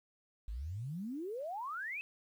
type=exponential sweep; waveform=sine; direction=up; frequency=49 to 2637 Hz; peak=-38 dBFS; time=0.48-2.01 s; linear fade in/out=0 ms; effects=11-bit